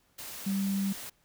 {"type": "tone in noise", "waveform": "sine", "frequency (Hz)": 196, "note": "G3", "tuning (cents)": 0, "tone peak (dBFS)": -27, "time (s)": [0.46, 0.93], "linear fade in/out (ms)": 10, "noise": "white", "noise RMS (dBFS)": -42, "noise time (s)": [0.18, 1.1], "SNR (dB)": 12, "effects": ["pink hiss -69 dBFS RMS until 1.24 s"]}